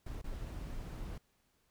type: noise with dropouts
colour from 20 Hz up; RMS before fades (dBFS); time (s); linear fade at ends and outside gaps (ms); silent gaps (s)
brown; -42; 0.06-1.18; 5; 0.216-0.241
effects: pink hiss -75 dBFS RMS until 1.7 s